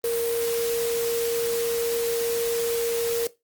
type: tone in noise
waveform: sine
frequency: 466.2 Hz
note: A#4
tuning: in tune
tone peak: -22 dBFS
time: 0.04-3.27 s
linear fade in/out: 2 ms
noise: white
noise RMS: -32 dBFS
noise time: 0.04-3.27 s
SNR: +7 dB
effects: noise-tail reverb RT60 0.2 s tail -17 dB re dry + Opus 32 kbps